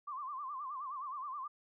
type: tone with vibrato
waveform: sine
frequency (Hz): 1108.7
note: C#6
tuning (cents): 0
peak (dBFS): -39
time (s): 0.07-1.48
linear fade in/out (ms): 10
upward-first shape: sine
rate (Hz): 9.5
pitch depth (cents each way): 140
effects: none